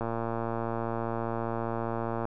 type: click train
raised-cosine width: 1 ms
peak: -18 dBFS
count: 259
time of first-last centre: 0.01-2.253 s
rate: 115 Hz
effects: none